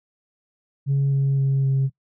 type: tone with pitch steps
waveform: sine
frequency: 138.59 / 137.39 / 136.21 / 135.03 Hz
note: C#3 / C#3 / C#3 / C#3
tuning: 0 / -15 / -30 / -45 cents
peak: -15 dBFS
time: 0.86-1.9 s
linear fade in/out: 50 ms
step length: 260 ms
effects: noise-tail reverb RT60 0.1 s tail -21 dB re dry + tanh soft clip ceiling -15 dBFS